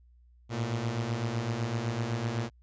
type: beating tone pair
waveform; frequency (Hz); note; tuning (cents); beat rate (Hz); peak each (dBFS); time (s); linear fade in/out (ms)
sawtooth; 110.4 / 118.3; A2 / A#2; +6 / +26; 7.9; -31 / -27; 0.49-2.5; 50
effects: added 60 Hz sine -56 dBFS peak until 2.62 s + resampled to 16000 Hz